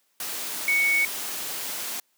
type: tone in noise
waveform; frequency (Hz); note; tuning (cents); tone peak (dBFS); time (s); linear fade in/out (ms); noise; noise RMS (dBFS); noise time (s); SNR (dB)
sine; 2224; C#7; +5; -19; 0.68-1.05; 2; white; -32; 0.2-2; +10
effects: white hiss -69 dBFS RMS until 2.17 s + high-pass 200 Hz 12 dB/octave